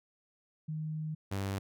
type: tone pair in turn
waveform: sine / sawtooth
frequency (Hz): 155.56 / 98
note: D#3 / G2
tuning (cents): 0 / 0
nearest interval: minor sixth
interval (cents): 800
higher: first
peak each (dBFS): -34 / -29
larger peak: second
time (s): 0.68-1.15 / 1.31-1.59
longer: first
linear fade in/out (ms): 10
effects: none